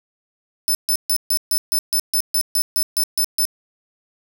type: tone bursts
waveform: 5% pulse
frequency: 5274 Hz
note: E8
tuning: in tune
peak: -10 dBFS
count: 14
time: 0.68-3.452 s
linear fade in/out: 0 ms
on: 68 ms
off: 140 ms
effects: none